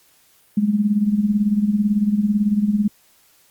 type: tone with tremolo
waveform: sine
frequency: 207.8 Hz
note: G#3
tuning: 1 cent sharp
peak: -12 dBFS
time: 0.57-2.88 s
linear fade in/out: 5 ms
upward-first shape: sine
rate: 18 Hz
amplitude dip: 70%
effects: white hiss -56 dBFS RMS until 3.5 s + Opus 48 kbps